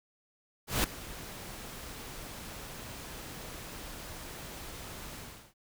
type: noise with ADSR envelope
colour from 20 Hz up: pink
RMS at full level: -26 dBFS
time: 0.67-5.54 s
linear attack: 170 ms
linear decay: 4 ms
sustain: -18 dB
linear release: 360 ms
effects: none